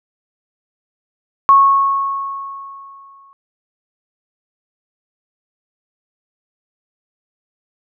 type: tone with exponential decay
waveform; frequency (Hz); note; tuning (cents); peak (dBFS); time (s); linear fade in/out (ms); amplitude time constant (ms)
sine; 1100; C#6; -14; -4; 1.49-3.33; 0; 400
effects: none